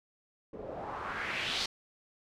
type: noise with low-pass filter sweep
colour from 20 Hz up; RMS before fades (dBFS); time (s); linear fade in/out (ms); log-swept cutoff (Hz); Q
white; -37; 0.53-1.66; 5; 400 to 4600; 2.5
effects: none